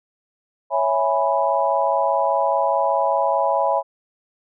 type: chord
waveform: sine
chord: C# minor seventh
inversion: none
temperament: equal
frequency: 554.4 / 659.3 / 830.6 / 987.8 Hz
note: C#5 / E5 / G#5 / B5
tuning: 0 / 0 / 0 / 0 cents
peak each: -22 dBFS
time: 0.7-3.83 s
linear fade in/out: 50 ms
effects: none